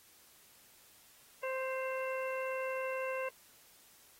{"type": "harmonic tone with a mistuned harmonic", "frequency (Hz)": 523.3, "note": "C5", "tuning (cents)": 0, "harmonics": [1, 2, 3, 4, 5], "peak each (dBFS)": [-36, -42, -45, -46, -45], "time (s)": [1.43, 3.29], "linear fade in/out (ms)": 5, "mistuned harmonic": 5, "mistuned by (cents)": 56, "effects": ["white hiss -62 dBFS RMS until 4.19 s", "AAC 48 kbps"]}